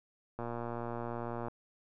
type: click train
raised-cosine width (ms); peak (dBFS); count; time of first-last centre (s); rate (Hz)
1; -25; 130; 0.39-1.483; 118
effects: none